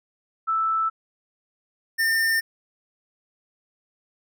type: tone pair in turn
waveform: sine / square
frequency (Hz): 1318.5 / 1806.5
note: E6 / A6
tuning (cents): 0 / +45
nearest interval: perfect fourth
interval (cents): 545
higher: second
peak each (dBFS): -20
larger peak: neither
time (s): 0.47-0.9 / 1.98-2.41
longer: neither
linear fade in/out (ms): 20
effects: none